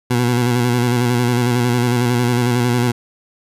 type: tone with vibrato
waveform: 20% pulse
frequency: 121.8 Hz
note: B2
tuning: 24 cents flat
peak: -9 dBFS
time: 0.1-2.92 s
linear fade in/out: 10 ms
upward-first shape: square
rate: 11 Hz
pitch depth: 35 cents each way
effects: resampled to 32000 Hz